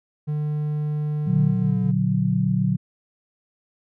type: tone with pitch glide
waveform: triangle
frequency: 150 to 144.31 Hz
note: D3 to D3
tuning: +37 to -30 cents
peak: -20 dBFS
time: 0.27-1.92 s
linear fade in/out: 20 ms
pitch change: -67 cents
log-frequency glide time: 1.6-1.75 s
type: chord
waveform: sine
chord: Bb augmented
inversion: none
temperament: equal with one note detuned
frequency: 118.78 / 146.83 / 185 Hz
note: Bb2 / D3 / F#3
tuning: +33 / 0 / 0 cents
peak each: -24 / -23 / -21 dBFS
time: 1.26-2.77 s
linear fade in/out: 20 ms
effects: none